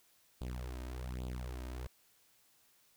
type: tone with flanger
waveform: sawtooth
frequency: 62.4 Hz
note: B1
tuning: 19 cents sharp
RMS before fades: -42 dBFS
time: 0.41-1.87 s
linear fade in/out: 0 ms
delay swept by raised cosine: 0.25 to 3.25 ms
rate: 1.2 Hz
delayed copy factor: +0.9
effects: white hiss -69 dBFS RMS until 2.96 s